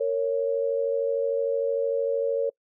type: tone pair together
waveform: sine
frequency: 461.2 / 554.4 Hz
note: A#4 / C#5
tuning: -19 / 0 cents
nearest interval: minor third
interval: 319 cents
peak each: -25 dBFS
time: 0-2.5 s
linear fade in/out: 10 ms
effects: noise-tail reverb RT60 0.1 s tail -25 dB re dry